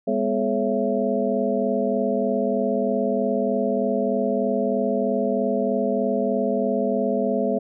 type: tone cluster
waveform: sine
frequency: 204.7 / 247.9 / 426.3 / 550 / 667 Hz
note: G#3 / B3 / G#4 / C#5 / E5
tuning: -25 / +7 / +45 / -14 / +20 cents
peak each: -26 dBFS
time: 0.07-7.59 s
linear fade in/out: 10 ms
effects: none